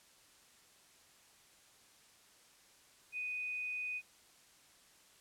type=tone; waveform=sine; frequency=2489 Hz; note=D#7; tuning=in tune; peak=-37 dBFS; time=3.12-4.02 s; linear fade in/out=50 ms; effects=white hiss -64 dBFS RMS until 5.2 s + low-pass 10000 Hz 12 dB/octave